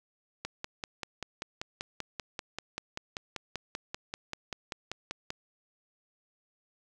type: click train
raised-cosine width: 0.2 ms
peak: -18 dBFS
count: 26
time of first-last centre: 0.45-5.304 s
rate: 5.15 Hz
effects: none